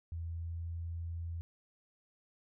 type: tone with pitch glide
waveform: sine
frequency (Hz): 83.3 to 84.07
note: E2 to E2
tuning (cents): +19 to +35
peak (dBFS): -37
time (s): 0.12-1.41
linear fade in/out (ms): 0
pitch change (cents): +16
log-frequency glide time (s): 0.24-0.66
effects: none